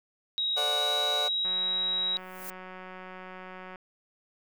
sine tone with pitch glide, 3812 to 3839 Hz, A#7 to B7, +38 to -50 cents, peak -26 dBFS, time 0.38-2.17 s, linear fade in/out 0 ms, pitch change +12 cents, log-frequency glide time 0.75-0.92 s
30% pulse chord, D dominant seventh, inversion second, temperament just, 440.5 / 528.6 / 587.3 / 734.2 Hz, A4 / C5 / D5 / F#5, +2 / +18 / 0 / -14 cents, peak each -36 / -37 / -32 / -31 dBFS, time 0.56-1.29 s, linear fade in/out 20 ms
click train, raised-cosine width 0.5 ms, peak -29 dBFS, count 428, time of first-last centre 1.45-3.758 s, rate 185 Hz
violet noise with exponential growth, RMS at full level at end -37 dBFS, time 2.12-2.5 s, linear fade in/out 0 ms, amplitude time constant 81 ms
effects none

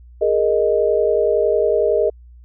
sine chord, Ab suspended second, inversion none, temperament equal, 415.3 / 466.2 / 622.3 Hz, Ab4 / Bb4 / Eb5, 0 / 0 / 0 cents, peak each -18 dBFS, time 0.21-2.1 s, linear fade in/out 10 ms, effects added 60 Hz sine -40 dBFS peak until 2.44 s

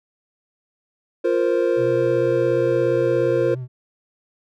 triangle chord, F suspended fourth, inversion none, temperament equal, 349.2 / 466.2 / 523.3 Hz, F4 / Bb4 / C5, 0 / 0 / 0 cents, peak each -19 dBFS, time 1.24-3.55 s, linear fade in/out 10 ms
triangle tone with vibrato, 127 Hz, B2, 49 cents sharp, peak -25 dBFS, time 1.76-3.68 s, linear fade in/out 50 ms, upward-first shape triangle, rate 8.9 Hz, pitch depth 46 cents each way
effects none

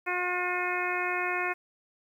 harmonic tone, 358.9 Hz, F4, 47 cents sharp, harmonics 1 / 2 / 3 / 4 / 5 / 6 / 7, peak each -35 / -35 / -35 / -35 / -35 / -35 / -35 dBFS, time 0.06-1.54 s, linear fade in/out 20 ms, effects 10-bit

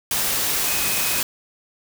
sine tone in noise, 2516 Hz, D#7, 19 cents sharp, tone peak -30 dBFS, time 0.67-1.2 s, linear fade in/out 2 ms, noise white, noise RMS -22 dBFS, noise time 0.11-1.23 s, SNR -11 dB, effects none

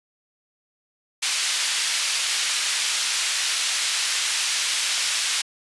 pink band-pass noise, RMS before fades -24 dBFS, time 1.22-5.42 s, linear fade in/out 10 ms, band 2500 to 8700 Hz, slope 12 dB/octave, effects resampled to 24000 Hz

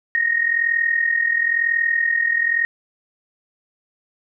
sine tone with amplitude modulation, 1861 Hz, A#6, 3 cents flat, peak -13 dBFS, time 0.15-2.65 s, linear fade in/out 0 ms, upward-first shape sine, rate 41 Hz, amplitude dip 70%, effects none

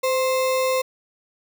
sine tone with sample-and-hold, 517 Hz, C5, 21 cents flat, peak -18 dBFS, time 0.03-0.82 s, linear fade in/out 10 ms, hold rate 1575 Hz, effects none

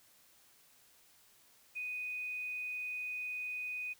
sine tone with quantisation, 2489 Hz, D#7, in tune, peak -37 dBFS, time 1.75-3.94 s, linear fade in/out 20 ms, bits 11, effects white hiss -65 dBFS RMS until 3.99 s

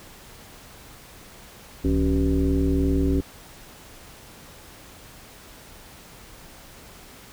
sine tone with frequency modulation, 174.61 Hz, F3, in tune, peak -18 dBFS, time 1.84-3.21 s, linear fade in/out 10 ms, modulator 103 Hz, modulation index 1.9, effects pink hiss -46 dBFS RMS until 7.32 s

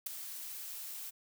blue noise with ADSR envelope, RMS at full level -32 dBFS, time 0.06-1.11 s, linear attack 9 ms, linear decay 4 ms, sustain -12 dB, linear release 21 ms, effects none

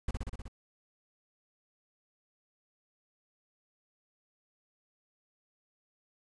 brown noise with echo, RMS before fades -31 dBFS, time 0.08-0.11 s, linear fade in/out 5 ms, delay 62 ms, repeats 6, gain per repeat -2 dB, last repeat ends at 0.482 s, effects resampled to 24000 Hz

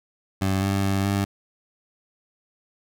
20% pulse tone with pitch steps, 95.8 / 98.3 / 97.7 / 99.4 Hz, G2 / G2 / G2 / G2, -39 / +5 / -5 / +25 cents, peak -16 dBFS, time 0.41-1.25 s, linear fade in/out 10 ms, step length 210 ms, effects none

